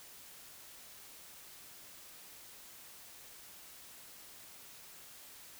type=silence; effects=white hiss -54 dBFS RMS until 5.59 s